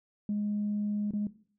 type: tone with dropouts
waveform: sine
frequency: 207.7 Hz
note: G#3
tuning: in tune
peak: -27 dBFS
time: 0.29-1.27 s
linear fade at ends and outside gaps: 2 ms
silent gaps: 1.109-1.135 s
effects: noise-tail reverb RT60 0.5 s tail -17 dB re dry + tanh soft clip ceiling -24 dBFS